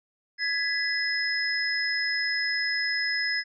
sine tone cluster, 1673 / 1990 / 5120 Hz, G#6 / B6 / D#8, +12 / +13 / +49 cents, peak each -29 dBFS, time 0.38-3.44 s, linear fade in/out 50 ms, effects none

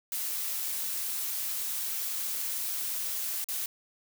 blue noise with dropouts, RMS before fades -33 dBFS, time 0.12-3.66 s, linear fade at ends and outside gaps 2 ms, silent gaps 3.443-3.486 s, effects none

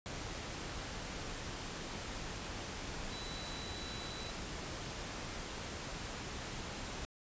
sine tone in noise, 3951 Hz, B7, in tune, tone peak -48 dBFS, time 3.12-4.31 s, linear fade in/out 0 ms, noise pink, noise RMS -43 dBFS, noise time 0.06-7.05 s, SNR -8 dB, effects resampled to 16000 Hz

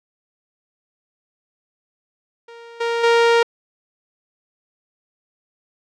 sawtooth tone with level steps, 466.2 Hz, A#4, in tune, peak -34 / -15 / -8 dBFS, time 2.48-3.43 s, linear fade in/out 5 ms, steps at 2.8 / 3.03 s, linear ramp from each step 10 ms, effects low-pass 4000 Hz 12 dB/octave

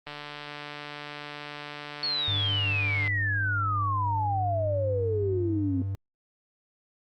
click train, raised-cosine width 0.3 ms, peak -22 dBFS, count 443, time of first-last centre 0.07-3.077 s, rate 147 Hz
sine exponential sweep, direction down, 4435 to 260 Hz, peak -26 dBFS, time 2.03-5.82 s, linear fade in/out 2 ms
triangle tone with pitch glide, 100 to 97.55 Hz, G2 to G2, +35 to -8 cents, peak -26 dBFS, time 2.28-5.95 s, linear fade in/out 0 ms, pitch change -43 cents, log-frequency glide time 4.43-5.17 s
effects Opus 24 kbps

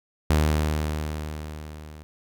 sawtooth tone with level ramp, 76.5 Hz, D#2, 29 cents flat, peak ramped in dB -13 to -37 dBFS, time 0.3-2.03 s, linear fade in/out 0 ms, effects none

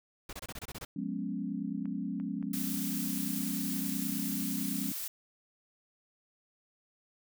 pink noise bursts, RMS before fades -42 dBFS, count 9, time 0.29-0.85 s, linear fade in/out 5 ms, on 40 ms, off 25 ms
sine chord, C# dominant seventh, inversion first, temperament equal with one note detuned, 178.7 / 207.7 / 246.9 / 277.2 Hz, E#3 / G#3 / B3 / C#4, +40 / 0 / 0 / 0 cents, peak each -39 / -37 / -40 / -38 dBFS, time 0.96-4.92 s, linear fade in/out 5 ms
clicks, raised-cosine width 0.5 ms, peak -38 dBFS, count 3, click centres 1.856 / 2.2 / 2.427 s
blue noise, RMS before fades -38 dBFS, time 2.53-5.08 s, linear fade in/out 5 ms
effects none

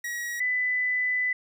45% pulse / sine tone pair in turn, 1908 / 1998.3 Hz, A#6 / B6, +40 / +20 cents, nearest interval minor second, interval 80 cents, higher second, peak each -30 / -23 dBFS, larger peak second, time 0.04-0.4 / 0.4-1.33 s, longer second, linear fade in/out 5 ms, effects none

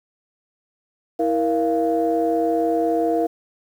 sine tone cluster, 325.2 / 470.6 / 689 Hz, E4 / A#4 / F5, -23 / +16 / -24 cents, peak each -21 dBFS, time 1.19-3.27 s, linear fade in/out 10 ms, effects tanh soft clip ceiling -9 dBFS + 8-bit

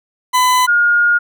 40% pulse / sine tone pair in turn, 1005 / 1425.3 Hz, B5 / F6, +30 / +35 cents, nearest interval tritone, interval 605 cents, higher second, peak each -9 dBFS, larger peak neither, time 0.33-0.67 / 0.67-1.19 s, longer second, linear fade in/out 20 ms, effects none

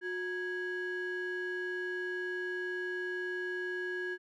triangle ring-modulated tone, 647 Hz, E5, 32 cents flat, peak -29 dBFS, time 0.01-4.18 s, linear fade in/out 50 ms, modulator 1010 Hz, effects none

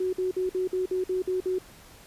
sine tone bursts, 370 Hz, F#4, in tune, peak -24 dBFS, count 9, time 0-1.586 s, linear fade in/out 5 ms, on 130 ms, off 52 ms, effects pink hiss -51 dBFS RMS until 2.06 s + resampled to 32000 Hz

